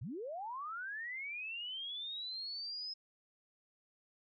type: linear sweep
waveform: sine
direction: up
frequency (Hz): 89.9 to 5150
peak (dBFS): -40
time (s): 0.01-2.94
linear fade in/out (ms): 10
effects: none